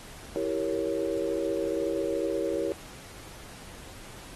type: chord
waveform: sine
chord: E diminished seventh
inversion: none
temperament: equal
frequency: 329.6 / 392 / 466.2 / 554.4 Hz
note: E4 / G4 / Bb4 / Db5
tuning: 0 / 0 / 0 / 0 cents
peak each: -32 dBFS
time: 0.36-2.72 s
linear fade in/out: 0 ms
effects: pink hiss -47 dBFS RMS until 4.35 s + AAC 32 kbps